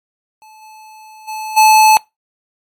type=tone with level steps; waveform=square; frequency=867 Hz; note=A5; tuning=26 cents flat; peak=-40 / -37 / -23 / -6 dBFS; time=0.42-1.97 s; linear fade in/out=0 ms; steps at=0.61 / 1.27 / 1.56 s; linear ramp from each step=20 ms; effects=noise-tail reverb RT60 0.2 s tail -23 dB re dry + MP3 64 kbps